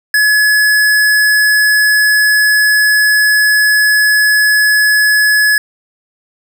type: tone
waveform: square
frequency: 1700 Hz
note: G#6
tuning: 40 cents sharp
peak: -8 dBFS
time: 0.14-5.58 s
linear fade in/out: 2 ms
effects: none